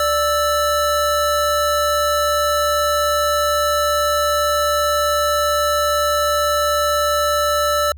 square tone pair together, 587.3 / 1318.5 Hz, D5 / E6, 0 / 0 cents, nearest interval octave + major second, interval 1400 cents, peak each -19 dBFS, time 0-7.92 s, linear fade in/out 2 ms, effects added 73 Hz sine -34 dBFS peak until 7.97 s

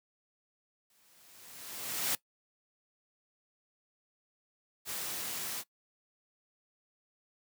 white noise with exponential growth, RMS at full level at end -30 dBFS, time 0.9-2.15 s, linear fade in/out 2 ms, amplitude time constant 270 ms
white noise, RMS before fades -38 dBFS, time 4.85-5.64 s, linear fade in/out 50 ms
effects noise-tail reverb RT60 0.1 s tail -20 dB re dry + high-pass 100 Hz 12 dB/octave

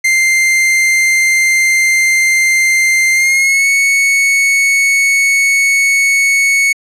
45% pulse tone with pitch glide, 2093 to 2215 Hz, C7 to C#7, 0 to -2 cents, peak -8 dBFS, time 0.04-6.73 s, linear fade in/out 10 ms, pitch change +98 cents, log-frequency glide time 3.13-3.67 s, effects low-pass 10000 Hz 12 dB/octave

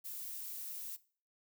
violet noise, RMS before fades -44 dBFS, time 0.04-0.97 s, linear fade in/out 20 ms, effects noise-tail reverb RT60 0.4 s tail -18 dB re dry

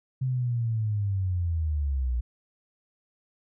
sine linear sweep, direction down, 131.6 to 58.27 Hz, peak -24 dBFS, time 0.21-2.21 s, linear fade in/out 10 ms, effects none

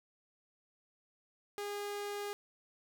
sawtooth tone, 408.9 Hz, G#4, 27 cents flat, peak -34 dBFS, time 1.58-2.33 s, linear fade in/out 0 ms, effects none

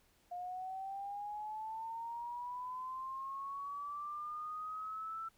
sine linear sweep, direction up, 706 to 1334 Hz, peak -40 dBFS, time 0.31-5.29 s, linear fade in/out 10 ms, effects pink hiss -71 dBFS RMS until 5.37 s

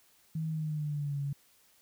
sine tone with pitch glide, 159.3 to 141.1 Hz, D#3 to C#3, +41 to +31 cents, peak -31 dBFS, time 0.35-1.33 s, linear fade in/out 5 ms, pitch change -210 cents, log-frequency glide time 0.48-1.19 s, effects white hiss -65 dBFS RMS until 1.81 s

